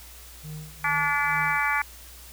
triangle tone with tremolo, 153.8 Hz, D#3, 20 cents flat, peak -32 dBFS, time 0.43-1.6 s, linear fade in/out 20 ms, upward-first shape sine, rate 2.3 Hz, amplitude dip 90%
harmonic tone, 288.5 Hz, D4, 31 cents flat, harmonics 3 / 4 / 5 / 6 / 7 / 8, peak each -29 / -29 / -29 / -29 / -29 / -29 dBFS, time 0.84-1.82 s, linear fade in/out 5 ms
effects added 60 Hz sine -47 dBFS peak until 2.32 s + white hiss -47 dBFS RMS until 2.32 s

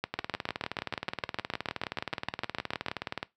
two click trains, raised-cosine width 0.3 ms, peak -16 / -14 dBFS, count 60 / 20, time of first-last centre 0.14-3.229 / 0.04-2.884 s, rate 19.1 / 6.68 Hz, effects noise-tail reverb RT60 0.2 s tail -20 dB re dry + high-pass 80 Hz 12 dB/octave

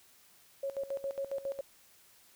sine tone with tremolo, 550 Hz, C#5, 14 cents flat, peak -32 dBFS, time 0.63-1.61 s, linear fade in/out 5 ms, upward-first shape square, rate 7.3 Hz, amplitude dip 80%, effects white hiss -62 dBFS RMS until 2.35 s

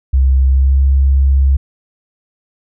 sine tone with pitch glide, 66.1 to 67.84 Hz, C2 to C#2, +18 to -37 cents, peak -7 dBFS, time 0.13-1.57 s, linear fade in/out 10 ms, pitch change +45 cents, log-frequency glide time 0.48-0.8 s, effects none

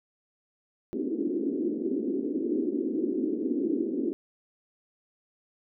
white band-pass noise, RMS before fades -29 dBFS, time 0.93-4.13 s, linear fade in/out 0 ms, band 240 to 380 Hz, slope 48 dB/octave, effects none

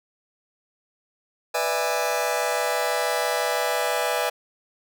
sawtooth chord, E dominant seventh, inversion second, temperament just, 494.4 / 593.3 / 659.3 / 824.1 Hz, B4 / D5 / E5 / G#5, +2 / +18 / 0 / -14 cents, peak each -24 dBFS, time 1.54-4.3 s, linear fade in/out 10 ms, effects none

